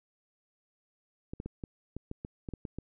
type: clicks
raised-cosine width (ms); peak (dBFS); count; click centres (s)
3; -25; 11; 1.335 / 1.401 / 1.46 / 1.638 / 1.966 / 2.114 / 2.249 / 2.488 / 2.537 / 2.652 / 2.786
effects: none